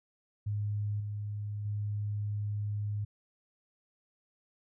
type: tone with level steps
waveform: sine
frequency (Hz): 103.83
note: G#2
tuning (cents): 0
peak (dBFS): -30 / -34 / -31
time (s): 0.46-3.05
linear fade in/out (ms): 10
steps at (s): 1 / 1.65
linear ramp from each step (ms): 5
effects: none